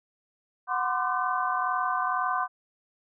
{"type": "tone cluster", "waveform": "sine", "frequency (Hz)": [737, 1020, 1062, 1187, 1521], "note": ["F#5", "C6", "C6", "D6", "F#6"], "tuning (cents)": [-7, -44, 25, 18, 47], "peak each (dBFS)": [-31, -30, -33, -30, -33], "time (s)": [0.67, 2.48], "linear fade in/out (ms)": 50, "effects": []}